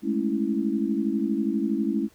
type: chord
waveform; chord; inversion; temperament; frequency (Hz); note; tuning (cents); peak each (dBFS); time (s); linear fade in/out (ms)
sine; A major seventh; third; equal; 207.7 / 220 / 277.2 / 329.6; G#3 / A3 / C#4 / E4; 0 / 0 / 0 / 0; -28; 0.02-2.09; 50
effects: pink hiss -59 dBFS RMS until 2.14 s